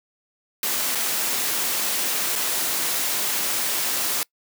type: noise with dropouts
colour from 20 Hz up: white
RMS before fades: -24 dBFS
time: 0.63-4.23 s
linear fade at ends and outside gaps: 1 ms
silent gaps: 0.95-0.954 / 2.355-2.359 s
effects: noise-tail reverb RT60 0.1 s tail -24 dB re dry + high-pass 200 Hz 12 dB/octave